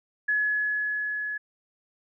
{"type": "tone with level ramp", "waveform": "sine", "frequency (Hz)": 1697, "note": "G#6", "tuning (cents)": 37, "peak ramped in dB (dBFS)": [-21, -29], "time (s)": [0.28, 1.38], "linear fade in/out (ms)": 10, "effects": []}